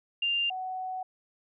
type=tone pair in turn; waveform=sine; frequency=2794 / 746.3 Hz; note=F7 / F#5; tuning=0 / +15 cents; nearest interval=octave + major seventh; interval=2285 cents; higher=first; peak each=-25 / -32 dBFS; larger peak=first; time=0.22-0.5 / 0.5-1.03 s; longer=second; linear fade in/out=5 ms; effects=none